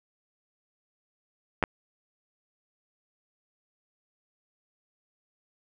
clicks, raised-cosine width 0.5 ms, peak -9 dBFS, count 2, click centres 1.627 / 1.638 s, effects none

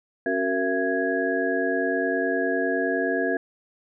sine tone cluster, 273.6 / 372.5 / 462.2 / 670 / 1660 Hz, C#4 / F#4 / A#4 / E5 / G#6, -23 / +12 / -15 / +28 / -1 cents, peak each -28 dBFS, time 0.26-3.37 s, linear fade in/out 2 ms, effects none

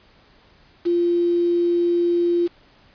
sine tone with quantisation, 346.1 Hz, F4, 16 cents flat, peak -16 dBFS, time 0.85-2.48 s, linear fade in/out 20 ms, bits 6, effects pink hiss -54 dBFS RMS until 2.94 s + resampled to 11025 Hz

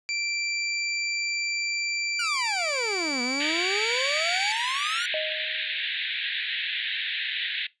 25% pulse tone with pitch glide, 2349 to 2287 Hz, D7 to D7, 0 to -47 cents, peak -23 dBFS, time 0.09-4.52 s, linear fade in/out 0 ms, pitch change -47 cents, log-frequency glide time 2.03-4.19 s
sawtooth exponential two-way sweep, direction down then up, 1480 to 239.3 to 1480 Hz, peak -25 dBFS, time 2.19-5.06 s, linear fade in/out 5 ms, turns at 3.22 s
white band-pass noise, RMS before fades -30 dBFS, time 3.4-7.67 s, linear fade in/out 5 ms, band 1600 to 3900 Hz, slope 96 dB/octave
sine tone with exponential decay, 622.3 Hz, D#5, in tune, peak -26 dBFS, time 5.14-5.88 s, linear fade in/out 1 ms, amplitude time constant 160 ms
effects noise-tail reverb RT60 0.2 s tail -20 dB re dry + resampled to 22050 Hz

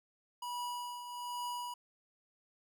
square tone with tremolo, 973 Hz, B5, 26 cents flat, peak -37 dBFS, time 0.42-1.74 s, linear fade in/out 5 ms, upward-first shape triangle, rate 1.2 Hz, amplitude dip 60%, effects none

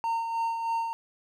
triangle tone with tremolo, 916 Hz, A#5, 31 cents flat, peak -23 dBFS, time 0.04-0.93 s, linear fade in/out 0 ms, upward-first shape sine, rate 3.2 Hz, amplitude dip 45%, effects none

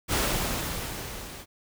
pink noise with level ramp, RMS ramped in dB -24 to -42 dBFS, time 0.08-1.46 s, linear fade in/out 50 ms, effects none

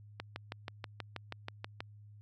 click train, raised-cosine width 0.3 ms, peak -23 dBFS, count 11, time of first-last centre 0.2-1.805 s, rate 6.23 Hz, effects added 104 Hz sine -52 dBFS peak until 2.21 s

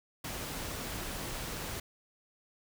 pink noise, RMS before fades -39 dBFS, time 0.24-1.8 s, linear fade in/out 5 ms, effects none

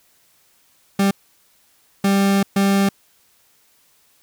40% pulse tone bursts at uneven times, 197.3 Hz, G3, 11 cents sharp, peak -13 dBFS, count 3, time 0.99-1.11 / 2.04-2.43 / 2.56-2.89 s, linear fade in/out 5 ms, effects white hiss -58 dBFS RMS until 4.22 s

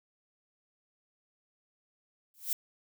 violet noise with exponential growth, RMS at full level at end -27 dBFS, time 2.34-2.53 s, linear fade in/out 2 ms, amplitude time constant 40 ms, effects none

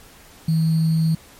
sine tone with sample-and-hold, 161.1 Hz, E3, 39 cents flat, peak -15 dBFS, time 0.48-1.15 s, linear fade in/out 5 ms, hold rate 4410 Hz, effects pink hiss -47 dBFS RMS until 1.39 s + MP3 64 kbps

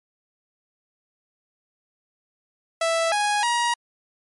sawtooth tone with pitch steps, 660 / 829 / 951 Hz, E5 / G#5 / A#5, +2 / -3 / +34 cents, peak -16 dBFS, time 2.81-3.74 s, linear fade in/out 5 ms, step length 310 ms, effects MP3 48 kbps

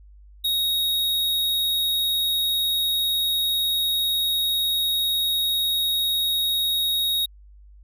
square tone, 3762 Hz, A#7, 15 cents sharp, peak -21 dBFS, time 0.44-7.26 s, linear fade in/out 10 ms, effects added 50 Hz sine -45 dBFS peak until 7.83 s

